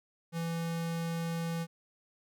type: tone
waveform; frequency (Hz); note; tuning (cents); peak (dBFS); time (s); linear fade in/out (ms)
square; 166.7; E3; +20; -33; 0.32-1.67; 50
effects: none